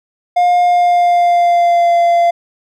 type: tone with pitch glide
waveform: triangle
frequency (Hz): 710 to 688.2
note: F5 to F5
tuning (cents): +28 to -26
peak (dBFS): -6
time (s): 0.36-2.31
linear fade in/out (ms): 10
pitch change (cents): -54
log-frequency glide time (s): 0.62-1.94
effects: none